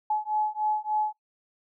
sine beating tone pair, 851 / 854.4 Hz, G#5 / G#5, +42 / +49 cents, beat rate 3.4 Hz, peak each -28 dBFS, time 0.1-1.13 s, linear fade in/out 5 ms, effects noise-tail reverb RT60 0.1 s tail -19 dB re dry

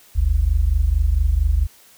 sine tone pair together, 49 / 73.42 Hz, G1 / D2, 0 / 0 cents, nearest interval perfect fifth, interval 700 cents, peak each -17 dBFS, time 0.15-1.67 s, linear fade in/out 20 ms, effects white hiss -50 dBFS RMS until 1.97 s

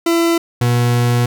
40% pulse tone pair in turn, 335.8 / 120.8 Hz, E4 / B2, +32 / -38 cents, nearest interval octave + tritone, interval 1770 cents, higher first, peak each -11 dBFS, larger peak neither, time 0.06-0.38 / 0.61-1.26 s, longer second, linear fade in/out 5 ms, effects none

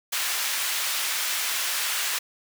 pink high-pass noise, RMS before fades -27 dBFS, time 0.12-2.19 s, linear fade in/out 10 ms, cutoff 1600 Hz, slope 12 dB/octave, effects none

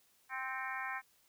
harmonic tone with a mistuned harmonic, 261.6 Hz, C4, in tune, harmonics 3 / 4 / 5 / 6 / 7 / 8 / 9, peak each -45 / -44 / -47 / -44 / -43 / -47 / -50 dBFS, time 0.29-1.02 s, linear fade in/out 50 ms, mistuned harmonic 8, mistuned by +69 cents, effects white hiss -70 dBFS RMS until 1.28 s

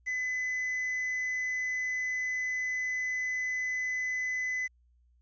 triangle tone with quantisation, 2013 Hz, B6, 33 cents sharp, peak -28 dBFS, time 0.06-4.68 s, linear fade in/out 20 ms, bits 9, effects added 60 Hz sine -62 dBFS peak until 5.21 s + resampled to 16000 Hz

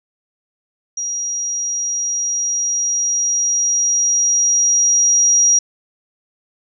sine tone with level ramp, 5730 Hz, F8, 44 cents sharp, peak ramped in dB -20 to -9 dBFS, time 0.97-5.59 s, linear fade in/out 5 ms, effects none

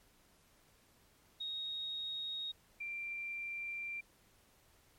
sine tone pair in turn, 3752 / 2364 Hz, A#7 / D7, +11 / +11 cents, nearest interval minor sixth, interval 800 cents, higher first, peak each -38 / -39 dBFS, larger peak first, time 1.4-2.52 / 2.8-4.01 s, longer second, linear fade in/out 10 ms, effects pink hiss -68 dBFS RMS until 4.98 s + MP3 64 kbps

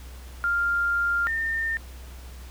sine tone pair in turn, 1396.9 / 1812.1 Hz, F6 / A#6, 0 / -49 cents, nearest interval perfect fourth, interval 451 cents, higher second, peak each -21 / -24 dBFS, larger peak first, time 0.44-1.27 / 1.27-1.77 s, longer first, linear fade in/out 0 ms, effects added 63 Hz sine -39 dBFS peak until 2.5 s + pink hiss -49 dBFS RMS until 2.5 s

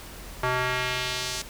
square tone with band-pass filter sweep, 126.5 Hz, B2, 42 cents sharp, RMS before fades -28 dBFS, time 0.43-1.42 s, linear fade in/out 5 ms, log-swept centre 1200 to 6300 Hz, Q 1.1, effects added 44 Hz sine -43 dBFS peak until 1.49 s + pink hiss -43 dBFS RMS until 1.49 s

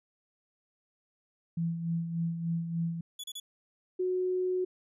sine tone with tremolo, 167.2 Hz, E3, 25 cents sharp, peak -27 dBFS, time 1.57-3.01 s, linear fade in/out 5 ms, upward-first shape sine, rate 3.4 Hz, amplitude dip 55%
sawtooth tone bursts, 3416 Hz, G#7, 48 cents sharp, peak -35 dBFS, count 3, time 3.19-3.4 s, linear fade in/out 5 ms, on 48 ms, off 33 ms
sine tone, 367.2 Hz, F#4, 13 cents flat, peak -27 dBFS, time 3.99-4.65 s, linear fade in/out 10 ms
effects resampled to 32000 Hz

